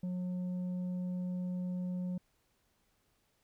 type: tone with tanh clipping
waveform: triangle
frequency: 180.8 Hz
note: F#3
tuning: 40 cents flat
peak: -35 dBFS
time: 0.03-2.18 s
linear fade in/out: 5 ms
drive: 9 dB
effects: pink hiss -75 dBFS RMS until 3.43 s

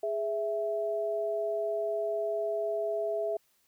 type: tone pair together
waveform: sine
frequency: 415.3 / 659.3 Hz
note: G#4 / E5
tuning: 0 / 0 cents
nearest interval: minor sixth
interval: 800 cents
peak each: -33 / -30 dBFS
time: 0.03-3.37 s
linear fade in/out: 5 ms
effects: white hiss -70 dBFS RMS until 3.67 s

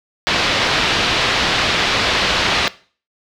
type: low-pass noise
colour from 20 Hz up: white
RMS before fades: -17 dBFS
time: 0.27-2.68 s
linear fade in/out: 0 ms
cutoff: 4200 Hz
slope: 24 dB/octave
effects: noise-tail reverb RT60 0.4 s tail -18 dB re dry

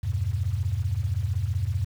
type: chord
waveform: sine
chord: E minor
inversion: none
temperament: equal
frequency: 82.41 / 98 / 123.47 Hz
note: E2 / G2 / B2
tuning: 0 / 0 / 0 cents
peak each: -29 / -26 / -31 dBFS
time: 0.03-1.85 s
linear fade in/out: 10 ms
effects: 8-bit

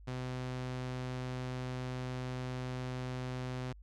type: tone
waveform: sawtooth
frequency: 127.1 Hz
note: C3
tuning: 50 cents flat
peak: -33 dBFS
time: 0.07-3.73 s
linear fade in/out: 10 ms
effects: added 50 Hz sine -51 dBFS peak until 3.82 s + low-pass 6000 Hz 12 dB/octave

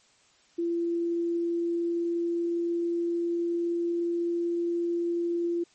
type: tone with pitch glide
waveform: sine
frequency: 340 to 342.8 Hz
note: F4 to F4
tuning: -46 to -32 cents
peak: -25 dBFS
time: 0.58-5.64 s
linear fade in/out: 10 ms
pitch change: +14 cents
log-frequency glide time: 0.83-4.58 s
effects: white hiss -62 dBFS RMS until 5.74 s + MP3 32 kbps

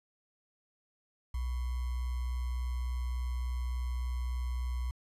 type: tone with sample-and-hold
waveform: sine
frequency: 61.74 Hz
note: B1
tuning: in tune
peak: -31 dBFS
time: 1.34-4.91 s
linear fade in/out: 5 ms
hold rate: 1050 Hz
effects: resampled to 32000 Hz

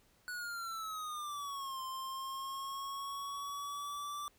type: exponential two-way sweep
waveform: square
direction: down then up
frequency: 1480 to 1046.5 to 1172 Hz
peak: -40 dBFS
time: 0.28-4.28 s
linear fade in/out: 0 ms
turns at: 1.82 s
effects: pink hiss -69 dBFS RMS until 4.38 s

